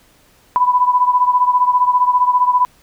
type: beating tone pair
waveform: sine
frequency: 990 / 1005 Hz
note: B5 / B5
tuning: +4 / +30 cents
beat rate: 15 Hz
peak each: -12 / -16 dBFS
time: 0.56-2.65 s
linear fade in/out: 0 ms
effects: pink hiss -52 dBFS RMS until 2.82 s